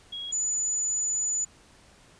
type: tone pair in turn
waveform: sine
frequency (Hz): 3309 / 6971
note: G#7 / A8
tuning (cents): -7 / -17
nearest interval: octave + minor second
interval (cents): 1290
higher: second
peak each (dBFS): -33 / -25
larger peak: second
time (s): 0.12-0.32 / 0.32-1.45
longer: second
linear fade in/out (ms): 10
effects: pink hiss -56 dBFS RMS until 2.19 s + resampled to 22050 Hz